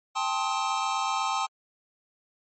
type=chord; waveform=square; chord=A half-diminished seventh; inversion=third; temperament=just; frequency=792 / 880 / 1056 / 1267.2 Hz; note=G5 / A5 / C6 / Eb6; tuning=+18 / 0 / +16 / +31 cents; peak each=-32 dBFS; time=0.15-1.47 s; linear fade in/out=20 ms; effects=MP3 32 kbps